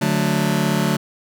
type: chord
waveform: sawtooth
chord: D major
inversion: none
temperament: just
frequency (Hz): 146.83 / 183.54 / 220.2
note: D3 / F#3 / A3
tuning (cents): 0 / -14 / +2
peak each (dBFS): -17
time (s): 0.01-0.97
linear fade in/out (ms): 10
effects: none